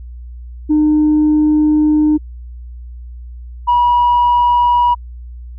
sine tone pair in turn, 303.9 / 967.9 Hz, D#4 / B5, -41 / -35 cents, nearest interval octave + minor sixth, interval 2006 cents, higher second, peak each -7 dBFS, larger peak neither, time 0.69-2.18 / 3.67-4.95 s, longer first, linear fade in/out 20 ms, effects tanh soft clip ceiling -6 dBFS + added 60 Hz sine -28 dBFS peak until 5.58 s

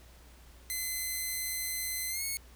5% pulse tone with pitch glide, 2046 to 2193 Hz, C7 to C#7, -39 to -19 cents, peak -23 dBFS, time 0.7-2.37 s, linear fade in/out 0 ms, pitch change +120 cents, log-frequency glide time 2.09-2.23 s, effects added 60 Hz sine -53 dBFS peak until 2.55 s + pink hiss -59 dBFS RMS until 2.55 s

